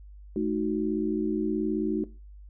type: chord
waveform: sine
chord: D# diminished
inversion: second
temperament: equal with one note detuned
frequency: 216 / 311.1 / 370 Hz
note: A3 / D#4 / F#4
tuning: -32 / 0 / 0 cents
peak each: -29 dBFS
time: 0.36-2.04 s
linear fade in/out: 2 ms
effects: noise-tail reverb RT60 0.3 s tail -18 dB re dry + added 50 Hz sine -44 dBFS peak until 2.49 s